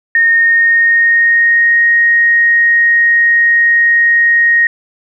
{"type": "tone with pitch glide", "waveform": "sine", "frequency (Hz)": [1842, 1869.9], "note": ["A#6", "A#6"], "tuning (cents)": [-21, 5], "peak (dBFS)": -6, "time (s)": [0.15, 4.67], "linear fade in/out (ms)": 2, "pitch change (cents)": 26, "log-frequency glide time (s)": [0.31, 1.86], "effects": []}